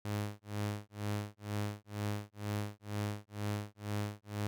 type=tone with tremolo; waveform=sawtooth; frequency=103.83 Hz; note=G#2; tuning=in tune; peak=-29 dBFS; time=0.05-4.47 s; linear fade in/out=0 ms; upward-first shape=sine; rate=2.1 Hz; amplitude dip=100%; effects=none